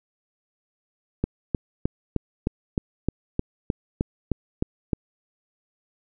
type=click train; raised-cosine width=3 ms; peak=-9 dBFS; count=13; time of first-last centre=1.24-4.932 s; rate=3.25 Hz; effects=none